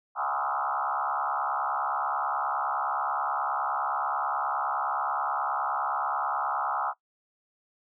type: tone with frequency modulation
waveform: sine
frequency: 1046.5 Hz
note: C6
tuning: in tune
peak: -26 dBFS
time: 0.15-6.94 s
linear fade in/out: 50 ms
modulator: 69.5 Hz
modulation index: 4.6
effects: noise-tail reverb RT60 0.1 s tail -19 dB re dry